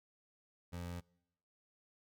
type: tone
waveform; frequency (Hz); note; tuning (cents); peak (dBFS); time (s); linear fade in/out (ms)
25% pulse; 87.31; F2; 0; -38; 0.72-1.01; 20
effects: noise-tail reverb RT60 0.9 s tail -26 dB re dry